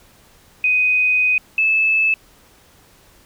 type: tone pair in turn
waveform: sine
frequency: 2500 / 2615 Hz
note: D#7 / E7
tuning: +8 / -15 cents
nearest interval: minor second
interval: 77 cents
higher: second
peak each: -13 dBFS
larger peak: neither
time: 0.64-1.38 / 1.58-2.14 s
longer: first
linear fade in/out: 2 ms
effects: pink hiss -51 dBFS RMS until 3.25 s